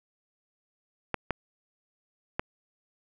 clicks, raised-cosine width 0.5 ms, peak -12 dBFS, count 3, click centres 1.143 / 1.307 / 2.395 s, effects none

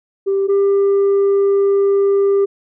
sine tone pair in turn, 392 / 397.2 Hz, G4 / G4, 0 / +23 cents, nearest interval unison, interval 23 cents, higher second, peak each -12 / -8 dBFS, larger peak second, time 0.26-0.48 / 0.48-2.46 s, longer second, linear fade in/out 20 ms, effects tanh soft clip ceiling -10 dBFS

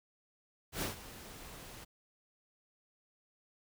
pink noise with ADSR envelope, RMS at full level -35 dBFS, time 0.72-1.85 s, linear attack 100 ms, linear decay 130 ms, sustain -15 dB, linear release 15 ms, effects none

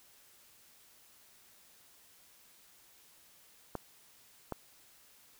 clicks, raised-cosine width 1 ms, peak -22 dBFS, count 2, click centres 3.753 / 4.523 s, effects white hiss -62 dBFS RMS until 5.39 s

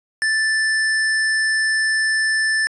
square tone, 1760 Hz, A6, in tune, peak -17 dBFS, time 0.22-2.67 s, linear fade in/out 0 ms, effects resampled to 24000 Hz

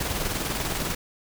pink noise with tremolo, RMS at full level -27 dBFS, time 0-0.95 s, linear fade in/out 5 ms, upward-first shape square, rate 20 Hz, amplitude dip 35%, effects none

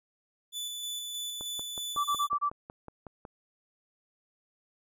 sawtooth tone with tremolo, 3483 Hz, A7, 18 cents flat, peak -31 dBFS, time 0.52-2.29 s, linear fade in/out 50 ms, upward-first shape square, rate 3.2 Hz, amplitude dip 25%
click train, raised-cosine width 1 ms, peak -29 dBFS, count 11, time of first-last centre 1.41-3.252 s, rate 5.43 Hz
sine tone bursts, 1163 Hz, D6, 17 cents flat, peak -25 dBFS, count 5, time 1.96-2.498 s, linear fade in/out 20 ms, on 86 ms, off 27 ms
effects none

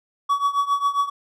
triangle tone with tremolo, 1132 Hz, C#6, 36 cents sharp, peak -13 dBFS, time 0.29-1.1 s, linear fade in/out 10 ms, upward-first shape triangle, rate 7.4 Hz, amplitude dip 90%, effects none

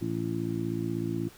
harmonic tone, 56.3 Hz, A1, 40 cents sharp, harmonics 2 / 3 / 4 / 5 / 6, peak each -35 / -35 / -38 / -35 / -33 dBFS, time 0.01-1.29 s, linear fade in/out 10 ms, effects pink hiss -53 dBFS RMS until 1.37 s

